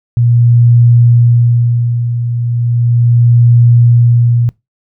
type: tone with tremolo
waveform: sine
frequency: 119.2 Hz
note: A#2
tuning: 39 cents sharp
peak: -3 dBFS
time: 0.17-4.49 s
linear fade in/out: 0 ms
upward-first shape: sine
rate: 0.36 Hz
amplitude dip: 65%
effects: noise-tail reverb RT60 0.2 s tail -23 dB re dry